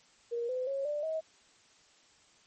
sine tone with pitch steps, 471.5 / 508.3 / 547.9 / 590.6 / 636.7 Hz, A#4 / B4 / C#5 / D5 / D#5, +20 / +50 / -20 / +10 / +40 cents, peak -31 dBFS, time 0.31-1.21 s, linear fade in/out 20 ms, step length 180 ms, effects white hiss -63 dBFS RMS until 2.46 s + MP3 32 kbps

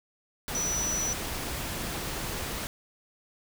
sine tone in noise, 5920 Hz, F#8, in tune, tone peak -28 dBFS, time 0.55-1.13 s, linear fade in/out 0 ms, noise pink, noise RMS -34 dBFS, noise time 0.48-2.67 s, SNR +3 dB, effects none

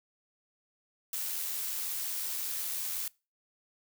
blue noise with amplitude modulation, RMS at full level -34 dBFS, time 1.13-3.08 s, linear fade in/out 2 ms, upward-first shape sine, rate 85.5 Hz, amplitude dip 25%, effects noise-tail reverb RT60 0.3 s tail -24 dB re dry

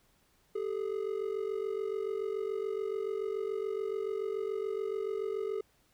triangle ring-modulated tone, 415.3 Hz, G#4, in tune, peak -27 dBFS, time 0.55-5.61 s, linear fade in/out 5 ms, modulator 23.5 Hz, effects pink hiss -69 dBFS RMS until 5.93 s

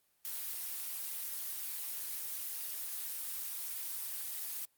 blue noise, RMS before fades -40 dBFS, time 0.25-4.65 s, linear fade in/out 0 ms, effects white hiss -74 dBFS RMS until 4.77 s + Opus 32 kbps

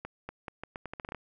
accelerating click train, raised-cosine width 0.5 ms, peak -23 dBFS, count 12, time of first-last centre 0.05-1.147 s, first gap 240 ms, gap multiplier 0.8, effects none

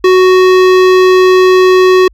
sine tone with hard clipping, 370.7 Hz, F#4, 3 cents sharp, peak -5 dBFS, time 0.04-2.08 s, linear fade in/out 5 ms, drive 18 dB, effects added 50 Hz sine -39 dBFS peak until 2.13 s

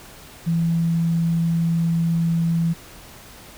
sine tone, 166.6 Hz, E3, 19 cents sharp, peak -17 dBFS, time 0.46-2.74 s, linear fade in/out 20 ms, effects pink hiss -43 dBFS RMS until 3.57 s

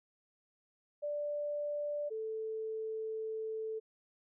sine tone pair in turn, 587.3 / 440 Hz, D5 / A4, 0 / 0 cents, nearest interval perfect fourth, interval 500 cents, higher first, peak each -34 / -36 dBFS, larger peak first, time 1.02-2.1 / 2.1-3.8 s, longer second, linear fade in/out 20 ms, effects none

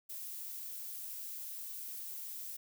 violet noise, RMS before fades -44 dBFS, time 0.09-2.57 s, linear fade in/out 10 ms, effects none

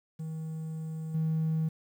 triangle tone with level steps, 159.1 Hz, D#3, 39 cents sharp, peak -32 / -23 dBFS, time 0.19-1.69 s, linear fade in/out 10 ms, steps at 1.14 s, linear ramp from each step 10 ms, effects tanh soft clip ceiling -22 dBFS + 10-bit

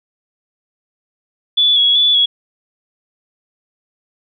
sine tone with vibrato, 3400 Hz, G#7, 40 cents sharp, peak -9 dBFS, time 1.57-2.26 s, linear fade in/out 10 ms, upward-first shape square, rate 2.6 Hz, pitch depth 27 cents each way, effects none

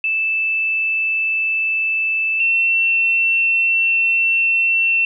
sine tone pair in turn, 2637 / 2699 Hz, E7 / E7, 0 / +40 cents, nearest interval unison, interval 40 cents, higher second, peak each -16 / -13 dBFS, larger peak second, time 0.04-2.4 / 2.4-5.05 s, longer second, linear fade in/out 2 ms, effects none

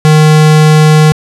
square tone, 154.2 Hz, D#3, 15 cents flat, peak -3 dBFS, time 0.05-1.12 s, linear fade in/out 0 ms, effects low-pass 10000 Hz 12 dB/octave

